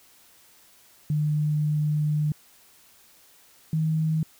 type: tone pair in turn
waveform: sine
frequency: 150.7 / 157.99 Hz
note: D3 / D#3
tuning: +45 / +27 cents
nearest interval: minor second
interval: 82 cents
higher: second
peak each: -21 dBFS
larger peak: neither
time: 1.1-2.32 / 3.73-4.23 s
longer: first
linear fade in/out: 2 ms
effects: white hiss -56 dBFS RMS until 4.39 s